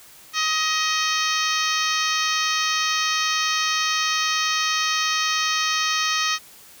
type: harmonic tone with a mistuned harmonic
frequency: 629 Hz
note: D#5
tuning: 19 cents sharp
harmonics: 2 / 3 / 4 / 5 / 6 / 7 / 8 / 9 / 10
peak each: -25 / -27 / -28 / -29 / -30 / -30 / -31 / -32 / -32 dBFS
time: 0.33-6.39 s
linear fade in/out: 50 ms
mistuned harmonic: 8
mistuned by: +55 cents
effects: white hiss -47 dBFS RMS until 6.8 s